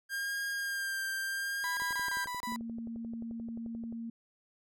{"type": "tone with vibrato", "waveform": "45% pulse", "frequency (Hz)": 1602, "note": "G6", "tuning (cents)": 37, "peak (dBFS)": -33, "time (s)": [0.09, 2.28], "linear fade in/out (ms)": 50, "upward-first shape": "sine", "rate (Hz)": 0.73, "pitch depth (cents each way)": 23}
{"type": "tone bursts", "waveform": "35% pulse", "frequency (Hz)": 987.8, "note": "B5", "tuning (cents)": 0, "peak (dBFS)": -34, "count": 6, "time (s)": [1.64, 2.56], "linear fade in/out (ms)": 0, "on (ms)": 130, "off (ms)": 28}
{"type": "click train", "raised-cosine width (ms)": 2, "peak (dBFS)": -36, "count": 25, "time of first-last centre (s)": [1.82, 3.925], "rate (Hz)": 11.4}
{"type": "tone", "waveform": "sine", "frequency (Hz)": 230, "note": "A#3", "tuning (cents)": -23, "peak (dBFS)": -37, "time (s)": [2.47, 4.1], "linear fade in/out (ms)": 5}
{"effects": []}